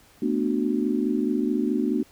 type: chord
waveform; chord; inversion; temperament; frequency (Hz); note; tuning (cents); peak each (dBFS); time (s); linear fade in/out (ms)
sine; B minor seventh; third; just; 222.2 / 246.9 / 296.3 / 370.4; A3 / B3 / D4 / F#4; +17 / 0 / +15 / +2; -27 / -26 / -26 / -29; 0.22-2.03; 5
effects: pink hiss -55 dBFS RMS until 2.11 s